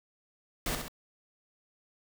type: noise with echo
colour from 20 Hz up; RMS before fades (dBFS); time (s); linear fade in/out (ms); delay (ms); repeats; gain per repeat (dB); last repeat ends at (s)
pink; -32; 0.66-0.75; 2; 66; 2; -5; 0.882
effects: none

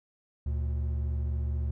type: tone pair together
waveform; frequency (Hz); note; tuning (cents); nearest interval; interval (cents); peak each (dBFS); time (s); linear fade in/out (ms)
triangle; 73.42 / 117.66; D2 / A#2; 0 / +17; minor sixth; 817; -26 / -35; 0.46-1.71; 5
effects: none

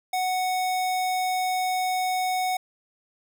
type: tone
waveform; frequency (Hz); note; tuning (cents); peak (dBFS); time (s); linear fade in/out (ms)
square; 740; F#5; 0; -24; 0.13-2.57; 5
effects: none

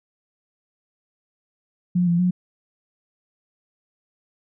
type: tone with pitch steps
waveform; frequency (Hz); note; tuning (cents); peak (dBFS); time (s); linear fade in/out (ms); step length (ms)
sine; 178.1 / 171.8 / 180.3; F3 / F3 / F#3; +34 / -28 / -45; -16; 1.95-2.31; 10; 120
effects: none

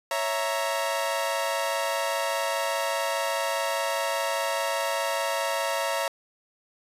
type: chord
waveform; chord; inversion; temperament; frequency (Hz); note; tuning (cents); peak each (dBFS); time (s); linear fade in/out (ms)
sawtooth; A# diminished; first; equal; 554.4 / 659.3 / 932.3; C#5 / E5 / A#5; 0 / 0 / 0; -26; 0.11-6.08; 2
effects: resampled to 32000 Hz

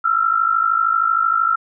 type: tone pair together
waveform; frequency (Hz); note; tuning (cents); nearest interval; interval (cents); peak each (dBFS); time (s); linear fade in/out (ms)
sine; 1318.5 / 1371.5; E6 / F6; 0 / -32; minor second; 68; -17; 0.04-1.56; 10
effects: none

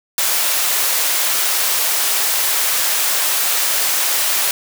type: high-pass noise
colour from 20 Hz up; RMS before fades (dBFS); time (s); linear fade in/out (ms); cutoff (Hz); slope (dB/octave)
white; -17; 0.18-4.51; 2; 550; 12
effects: none

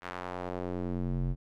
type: tone with band-pass filter sweep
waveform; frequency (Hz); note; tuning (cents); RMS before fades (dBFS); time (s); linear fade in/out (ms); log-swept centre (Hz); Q
square; 44.9; F1; +49; -34; 0.01-1.36; 50; 1600 to 110; 1.1
effects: none

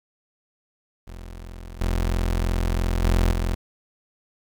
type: tone with level steps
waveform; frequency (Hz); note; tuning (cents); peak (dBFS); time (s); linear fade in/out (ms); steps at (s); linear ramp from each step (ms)
30% pulse; 43.01; F1; -26; -33 / -18 / -14 / -19; 1.07-3.55; 10; 1.81 / 3.03 / 3.31; 5
effects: 9-bit

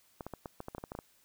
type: clicks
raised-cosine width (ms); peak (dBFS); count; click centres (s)
1; -26; 12; 0.208 / 0.266 / 0.337 / 0.458 / 0.604 / 0.684 / 0.749 / 0.782 / 0.839 / 0.919 / 0.951 / 0.989
effects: white hiss -67 dBFS RMS until 1.24 s

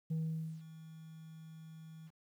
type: tone with ADSR envelope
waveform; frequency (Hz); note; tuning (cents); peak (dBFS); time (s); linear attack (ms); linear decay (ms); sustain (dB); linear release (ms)
sine; 160; D#3; +49; -30; 0.1-2.11; 13; 500; -19; 42
effects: tanh soft clip ceiling -32 dBFS + 11-bit

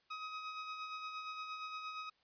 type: tone with tremolo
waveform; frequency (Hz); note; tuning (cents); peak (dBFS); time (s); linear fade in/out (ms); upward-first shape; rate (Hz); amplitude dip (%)
sawtooth; 1264; D#6; +27; -37; 0.1-2.1; 10; sine; 8.6; 40
effects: white hiss -74 dBFS RMS until 2.23 s + resampled to 11025 Hz

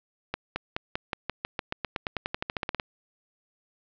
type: accelerating click train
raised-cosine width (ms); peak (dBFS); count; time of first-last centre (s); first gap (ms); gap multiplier
0.3; -12; 22; 0.34-2.798; 220; 0.93
effects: low-pass 4000 Hz 12 dB/octave

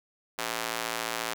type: tone with high-pass filter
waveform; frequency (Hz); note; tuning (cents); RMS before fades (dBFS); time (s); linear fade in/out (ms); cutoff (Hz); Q
square; 57.2; A#1; -32; -33; 0.38-1.34; 10; 730; 0.53
effects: none

